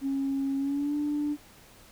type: tone with pitch glide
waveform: sine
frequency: 273.2 to 294.5 Hz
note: C#4 to D4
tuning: -25 to +5 cents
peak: -25 dBFS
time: 0.01-1.37 s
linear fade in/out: 50 ms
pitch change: +130 cents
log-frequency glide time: 0.58-0.96 s
effects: tanh soft clip ceiling -22 dBFS + pink hiss -54 dBFS RMS until 1.91 s